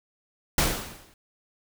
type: noise with exponential decay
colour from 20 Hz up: pink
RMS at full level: -19 dBFS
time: 0.58-1.14 s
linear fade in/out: 2 ms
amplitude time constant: 120 ms
effects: none